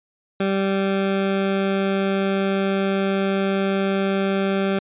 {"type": "tone", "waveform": "20% pulse", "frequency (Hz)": 194.8, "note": "G3", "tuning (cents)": -11, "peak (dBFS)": -14, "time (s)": [0.4, 4.79], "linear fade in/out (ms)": 5, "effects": ["resampled to 8000 Hz"]}